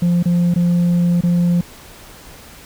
sine tone with dropouts, 174.2 Hz, F3, 4 cents flat, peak -9 dBFS, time 0.02-1.61 s, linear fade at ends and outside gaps 5 ms, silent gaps 0.228-0.256 / 0.541-0.559 / 1.209-1.235 s, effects tanh soft clip ceiling -11 dBFS + pink hiss -40 dBFS RMS until 2.65 s

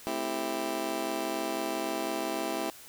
20% pulse chord, A minor seventh, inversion none, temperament just, 220 / 264 / 330 / 396 Hz, A3 / C4 / E4 / G4, 0 / +16 / +2 / +18 cents, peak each -35 / -33 / -29 / -33 dBFS, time 0.07-2.7 s, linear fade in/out 0 ms, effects white hiss -50 dBFS RMS until 2.88 s

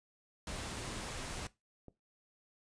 pink noise, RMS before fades -42 dBFS, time 0.47-1.47 s, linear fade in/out 2 ms
click, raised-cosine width 2 ms, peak -37 dBFS, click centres 1.883 s
effects noise-tail reverb RT60 0.2 s tail -18 dB re dry + resampled to 22050 Hz

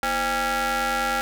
sawtooth ring-modulated tone, 283.7 Hz, C#4, 40 cents sharp, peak -15 dBFS, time 0.03-1.21 s, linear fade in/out 0 ms, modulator 1090 Hz, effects none

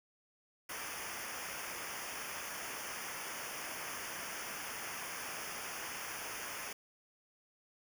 pink noise with comb filter, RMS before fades -43 dBFS, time 0.69-6.73 s, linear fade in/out 5 ms, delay 0.25 ms, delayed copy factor -0.95, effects none

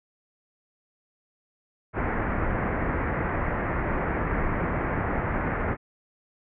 pink low-pass noise, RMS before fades -27 dBFS, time 1.93-5.77 s, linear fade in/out 50 ms, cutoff 2100 Hz, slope 48 dB/octave, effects none

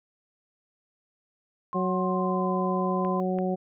sine tone with pitch glide, 1061 to 1025.5 Hz, C6 to C6, +24 to -35 cents, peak -30 dBFS, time 1.73-3.2 s, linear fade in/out 0 ms, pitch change -59 cents, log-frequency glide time 1.93-2.5 s
harmonic tone, 185 Hz, F#3, in tune, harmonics 1 / 2 / 3 / 4, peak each -27 / -30 / -32 / -33 dBFS, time 1.74-3.56 s, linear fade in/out 20 ms
clicks, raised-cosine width 0.5 ms, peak -26 dBFS, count 2, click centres 3.049 / 3.387 s
effects none

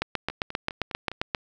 two click trains, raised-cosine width 0.3 ms, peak -20 / -9 dBFS, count 5 / 11, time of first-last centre 0.3-1.116 / 0.02-1.348 s, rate 4.9 / 7.53 Hz, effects none

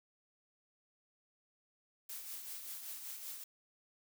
blue noise with tremolo, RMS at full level -44 dBFS, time 2.09-3.44 s, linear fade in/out 5 ms, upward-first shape triangle, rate 5.2 Hz, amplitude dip 50%, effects none

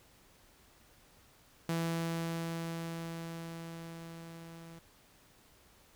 sawtooth tone with level ramp, 166 Hz, E3, 12 cents sharp, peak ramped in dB -27 to -45 dBFS, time 1.69-4.79 s, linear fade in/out 2 ms, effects pink hiss -63 dBFS RMS until 5.95 s

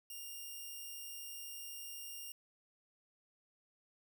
5% pulse tone, 2808 Hz, F7, 9 cents sharp, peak -36 dBFS, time 0.1-2.32 s, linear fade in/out 2 ms, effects none

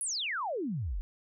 sine exponential sweep, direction down, 11070 to 36.71 Hz, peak -31 dBFS, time 0.01-1.01 s, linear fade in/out 0 ms, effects none

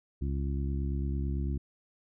harmonic tone, 69 Hz, C#2, 7 cents flat, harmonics 1 / 2 / 3 / 4 / 5, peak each -30 / -36 / -40 / -42 / -44 dBFS, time 0.21-1.58 s, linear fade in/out 10 ms, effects none

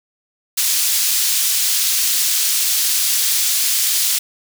pink high-pass noise, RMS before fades -17 dBFS, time 0.57-4.19 s, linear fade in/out 10 ms, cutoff 4400 Hz, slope 12 dB/octave, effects none

